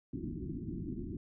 white low-pass noise, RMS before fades -40 dBFS, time 0.13-1.17 s, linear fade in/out 2 ms, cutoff 360 Hz, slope 96 dB/octave, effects none

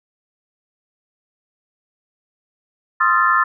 sine tone cluster, 1049 / 1252 / 1362 / 1756 Hz, C6 / D#6 / F6 / A6, +4 / +10 / -44 / -4 cents, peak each -18 dBFS, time 3-3.44 s, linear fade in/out 10 ms, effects none

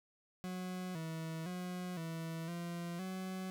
40% pulse tone with pitch steps, 183.2 / 161.7 / 180.6 / 163.7 / 171.9 / 187.2 Hz, F#3 / E3 / F#3 / E3 / F3 / F#3, -17 / -33 / -42 / -12 / -27 / +20 cents, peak -39 dBFS, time 0.44-3.5 s, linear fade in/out 0 ms, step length 510 ms, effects none

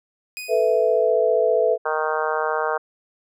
sawtooth tone with exponential decay, 2489 Hz, D#7, in tune, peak -25 dBFS, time 0.37-1.11 s, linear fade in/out 0 ms, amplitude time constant 160 ms
sine chord, A suspended second, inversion none, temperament just, 440 / 495 / 660 Hz, A4 / B4 / E5, 0 / +4 / +2 cents, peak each -20 dBFS, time 0.48-1.78 s, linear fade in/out 50 ms
harmonic tone, 155.56 Hz, D#3, in tune, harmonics 3 / 4 / 5 / 6 / 7 / 8 / 9 / 10, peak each -26 / -27 / -28 / -29 / -29 / -30 / -31 / -31 dBFS, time 1.85-2.78 s, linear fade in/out 10 ms
effects none

